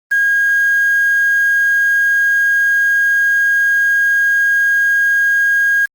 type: tone with quantisation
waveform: sine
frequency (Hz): 1631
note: G#6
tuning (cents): -32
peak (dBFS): -10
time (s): 0.11-5.86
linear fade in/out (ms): 10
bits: 5
effects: Opus 24 kbps